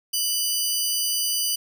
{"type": "tone pair together", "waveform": "15% pulse", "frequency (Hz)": [2975, 4770], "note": ["F#7", "D8"], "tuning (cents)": [9, 26], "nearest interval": "minor sixth", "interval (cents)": 817, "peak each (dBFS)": -18, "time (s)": [0.13, 1.56], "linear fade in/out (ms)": 10, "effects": []}